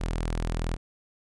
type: tone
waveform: sawtooth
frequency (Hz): 41.2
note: E1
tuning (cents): 0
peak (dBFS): -23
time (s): 0-0.77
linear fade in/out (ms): 20
effects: resampled to 24000 Hz